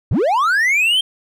triangle linear sweep, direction up, 65.41 to 3196 Hz, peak -11 dBFS, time 0.11-1.01 s, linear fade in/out 5 ms, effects none

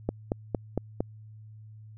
click train, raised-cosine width 2 ms, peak -13 dBFS, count 5, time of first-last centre 0.09-1.005 s, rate 4.37 Hz, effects added 108 Hz sine -45 dBFS peak until 1.97 s

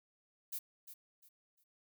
violet noise with echo, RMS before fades -41 dBFS, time 0.52-0.59 s, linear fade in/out 10 ms, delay 350 ms, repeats 3, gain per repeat -11 dB, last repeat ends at 1.64 s, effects none

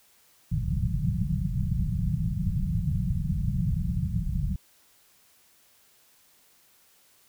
white low-pass noise, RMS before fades -27 dBFS, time 0.51-4.56 s, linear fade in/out 5 ms, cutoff 190 Hz, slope 96 dB/octave, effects white hiss -61 dBFS RMS until 7.28 s

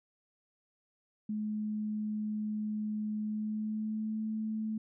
sine tone with pitch glide, 212.9 to 217.9 Hz, G#3 to A3, +43 to -17 cents, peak -32 dBFS, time 1.29-4.78 s, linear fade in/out 5 ms, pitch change +40 cents, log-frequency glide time 3.2-4.22 s, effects none

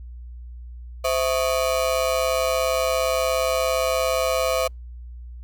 35% pulse ring-modulated tone, 587.3 Hz, D5, in tune, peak -15 dBFS, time 1.04-4.68 s, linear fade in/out 10 ms, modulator 68.6 Hz, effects added 60 Hz sine -35 dBFS peak until 5.43 s + Opus 48 kbps

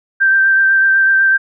sine tone with vibrato, 1568 Hz, G6, in tune, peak -8 dBFS, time 0.2-1.38 s, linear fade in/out 20 ms, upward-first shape triangle, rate 8 Hz, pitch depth 20 cents each way, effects none

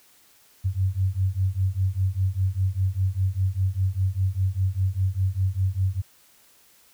sine beating tone pair, 92.5 / 97.5 Hz, F#2 / G2, 0 / -9 cents, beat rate 5 Hz, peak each -24 dBFS, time 0.64-6.02 s, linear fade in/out 20 ms, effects white hiss -57 dBFS RMS until 6.93 s

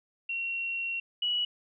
sine tone pair in turn, 2736 / 2932 Hz, F7 / F#7, -36 / -16 cents, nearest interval minor second, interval 120 cents, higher second, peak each -30 / -26 dBFS, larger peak second, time 0.29-1 / 1.22-1.45 s, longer first, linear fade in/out 5 ms, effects none

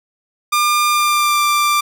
sawtooth tone with pitch glide, 1200 to 1182.1 Hz, D6 to D6, +37 to +11 cents, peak -9 dBFS, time 0.52-1.81 s, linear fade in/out 10 ms, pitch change -26 cents, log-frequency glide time 0.91-1.42 s, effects none

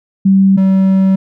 sine / triangle tone pair in turn, 193.3 / 191.3 Hz, G3 / G3, -24 / -42 cents, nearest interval unison, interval 18 cents, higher first, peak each -5 dBFS, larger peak neither, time 0.25-0.57 / 0.57-1.16 s, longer second, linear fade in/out 10 ms, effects none

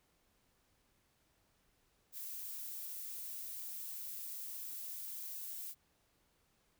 violet noise, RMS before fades -45 dBFS, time 2.12-5.75 s, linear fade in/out 50 ms, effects pink hiss -75 dBFS RMS until 6.79 s

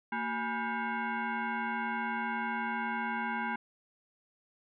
sine tone with frequency modulation, 373 Hz, F#4, 14 cents sharp, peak -31 dBFS, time 0.12-3.56 s, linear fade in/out 5 ms, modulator 602 Hz, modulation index 2.7, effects none

